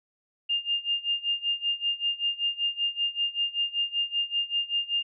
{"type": "tone with tremolo", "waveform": "sine", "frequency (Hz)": 2811, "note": "F7", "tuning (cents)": 11, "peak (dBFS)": -22, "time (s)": [0.49, 5.03], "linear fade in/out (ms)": 10, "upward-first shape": "sine", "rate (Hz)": 5.2, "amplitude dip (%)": 90, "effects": []}